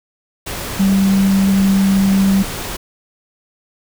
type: tone in noise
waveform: sine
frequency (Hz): 194.3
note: G3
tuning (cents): -15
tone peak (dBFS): -10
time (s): 0.79-2.43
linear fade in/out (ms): 10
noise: pink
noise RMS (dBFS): -25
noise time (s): 0.46-2.77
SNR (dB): +12
effects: none